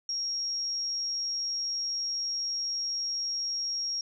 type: tone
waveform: sine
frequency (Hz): 5588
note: F8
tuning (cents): 0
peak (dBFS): -29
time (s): 0.09-4.01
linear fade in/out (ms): 2
effects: none